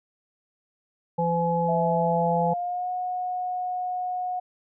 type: harmonic tone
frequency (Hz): 169.5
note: E3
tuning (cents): +49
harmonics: 1 / 3 / 5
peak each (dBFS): -26 / -26 / -25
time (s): 1.18-2.54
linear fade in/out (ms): 10
type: tone with pitch glide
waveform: sine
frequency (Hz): 660 to 728.1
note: E5 to F#5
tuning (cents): +2 to -28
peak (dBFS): -26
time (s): 1.68-4.4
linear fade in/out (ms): 10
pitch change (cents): +170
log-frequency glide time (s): 1.95-2.9
effects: none